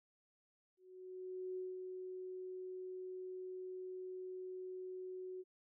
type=tone with ADSR envelope; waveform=sine; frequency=370 Hz; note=F#4; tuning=in tune; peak=-40 dBFS; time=0.77-5.44 s; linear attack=800 ms; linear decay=190 ms; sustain=-4 dB; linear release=36 ms; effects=none